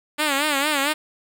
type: tone with vibrato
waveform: 5% pulse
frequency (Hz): 289.3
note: D4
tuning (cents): -26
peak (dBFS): -8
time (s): 0.18-0.94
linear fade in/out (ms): 20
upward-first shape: sine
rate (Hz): 4.4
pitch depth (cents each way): 110
effects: none